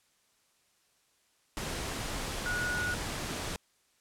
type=tone in noise; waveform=sine; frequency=1455 Hz; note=F#6; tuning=29 cents flat; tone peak=-31 dBFS; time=2.46-2.94 s; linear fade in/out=0 ms; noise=pink; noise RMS=-36 dBFS; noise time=1.57-3.56 s; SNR=+2 dB; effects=white hiss -70 dBFS RMS until 4 s + low-pass 10000 Hz 12 dB/octave